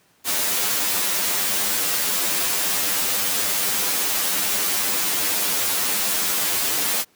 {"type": "noise with comb filter", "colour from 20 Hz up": "white", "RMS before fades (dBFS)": -22, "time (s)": [0.24, 7.05], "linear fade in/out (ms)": 50, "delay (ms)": 10, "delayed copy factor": 1, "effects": ["pink hiss -59 dBFS RMS until 7.15 s", "high-pass 150 Hz 12 dB/octave"]}